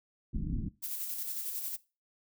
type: low-pass noise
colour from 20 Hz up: pink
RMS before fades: -34 dBFS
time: 0.33-0.69 s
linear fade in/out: 10 ms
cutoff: 290 Hz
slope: 48 dB/octave
type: noise with tremolo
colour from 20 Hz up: violet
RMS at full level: -36 dBFS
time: 0.82-1.77 s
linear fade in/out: 20 ms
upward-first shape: square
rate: 11 Hz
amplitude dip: 35%
effects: noise-tail reverb RT60 0.3 s tail -20 dB re dry